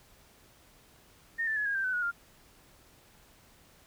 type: tone with pitch steps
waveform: sine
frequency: 1834 / 1764.4 / 1697.4 / 1633 / 1571 / 1511.3 / 1454 / 1398.8 Hz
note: A#6 / A6 / G#6 / G#6 / G6 / F#6 / F#6 / F6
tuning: -29 / +4 / +37 / -30 / +3 / +36 / -31 / +2 cents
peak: -28 dBFS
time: 1.38-2.116 s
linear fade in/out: 20 ms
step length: 92 ms
effects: pink hiss -60 dBFS RMS until 3.86 s